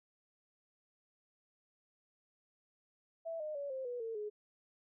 sine tone with pitch steps, 659.3 / 611.6 / 567.4 / 526.3 / 488.2 / 452.9 / 420.2 Hz, E5 / D#5 / C#5 / C5 / B4 / A#4 / G#4, 0 / -30 / +40 / +10 / -20 / -50 / +20 cents, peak -38 dBFS, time 3.25-4.3 s, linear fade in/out 20 ms, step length 150 ms, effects none

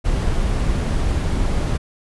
brown noise, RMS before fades -19 dBFS, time 0.04-1.78 s, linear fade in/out 20 ms, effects resampled to 24000 Hz

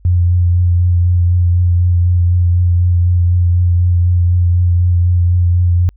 sine tone with vibrato, 88.1 Hz, F2, 16 cents sharp, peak -8 dBFS, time 0.05-5.89 s, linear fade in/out 0 ms, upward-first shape triangle, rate 4 Hz, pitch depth 25 cents each way, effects added 50 Hz sine -42 dBFS peak until 5.96 s

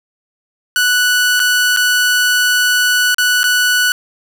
sawtooth tone with dropouts, 1480 Hz, F#6, in tune, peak -7 dBFS, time 0.76-3.92 s, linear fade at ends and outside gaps 1 ms, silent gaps 1.395-1.4 / 1.764-1.771 / 3.145-3.183 / 3.432-3.44 s, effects none

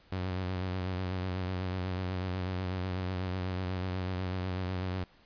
sawtooth tone with vibrato, 92.2 Hz, F#2, 6 cents flat, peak -28 dBFS, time 0.12-5.04 s, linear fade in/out 5 ms, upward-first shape sine, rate 8.1 Hz, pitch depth 44 cents each way, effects pink hiss -62 dBFS RMS until 5.25 s + resampled to 11025 Hz

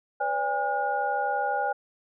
sine tone cluster, 502 / 574 / 811 / 1436 Hz, B4 / D5 / G#5 / F6, +28 / -40 / -41 / +48 cents, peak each -34 / -32 / -26 / -32 dBFS, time 0.2-1.73 s, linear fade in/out 10 ms, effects none

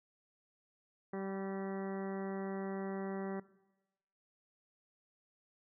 harmonic tone with a mistuned harmonic, 193.7 Hz, G3, 20 cents flat, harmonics 1 / 2 / 3 / 4 / 5 / 6 / 7 / 8 / 9 / 10, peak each -41 / -41 / -48 / -49 / -55 / -54 / -58 / -58 / -60 / -56 dBFS, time 1.13-3.4 s, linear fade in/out 5 ms, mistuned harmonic 5, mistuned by +27 cents, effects noise-tail reverb RT60 1.0 s tail -18 dB re dry

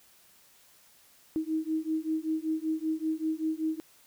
sine beating tone pair, 313.9 / 319.1 Hz, D#4 / D#4, +15 / +44 cents, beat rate 5.2 Hz, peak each -31 dBFS, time 1.36-3.8 s, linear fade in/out 0 ms, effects white hiss -60 dBFS RMS until 4.06 s

